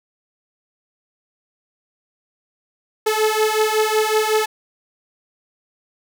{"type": "beating tone pair", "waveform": "sawtooth", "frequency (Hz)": [430, 435.4], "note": ["A4", "A4"], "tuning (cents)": [-40, -18], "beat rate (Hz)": 5.4, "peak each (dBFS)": -15, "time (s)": [3.06, 4.46], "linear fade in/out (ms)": 10, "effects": []}